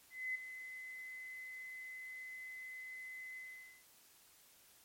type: tone with ADSR envelope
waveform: sine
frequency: 2032 Hz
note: B6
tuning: 49 cents sharp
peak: -35 dBFS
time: 0.1-3.85 s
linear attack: 250 ms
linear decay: 9 ms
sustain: -11 dB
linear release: 470 ms
effects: white hiss -65 dBFS RMS until 4.84 s + MP3 64 kbps